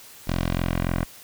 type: tone with low-pass filter sweep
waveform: 10% pulse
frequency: 43.5 Hz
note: F1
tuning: 6 cents flat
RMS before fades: -25 dBFS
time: 0.27-1.05 s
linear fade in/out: 10 ms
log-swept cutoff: 5100 to 1900 Hz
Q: 1.2
effects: white hiss -46 dBFS RMS until 1.23 s